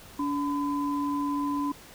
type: tone pair together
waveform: sine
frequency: 286.4 / 1011 Hz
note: D4 / B5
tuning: -43 / +40 cents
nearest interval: octave + minor seventh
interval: 2183 cents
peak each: -27 / -31 dBFS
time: 0.19-1.72 s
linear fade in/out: 5 ms
effects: pink hiss -49 dBFS RMS until 1.94 s